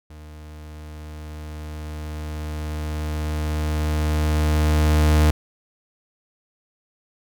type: tone with level ramp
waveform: 40% pulse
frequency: 76.4 Hz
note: D#2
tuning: 31 cents flat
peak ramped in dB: -38 to -12 dBFS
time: 0.1-5.31 s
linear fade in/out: 5 ms
effects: none